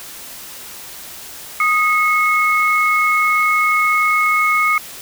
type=tone pair together; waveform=sine; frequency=1244.5 / 2183 Hz; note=D#6 / C#7; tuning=0 / -27 cents; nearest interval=minor seventh; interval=973 cents; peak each=-15 dBFS; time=1.6-4.78 s; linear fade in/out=2 ms; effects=white hiss -34 dBFS RMS until 5.01 s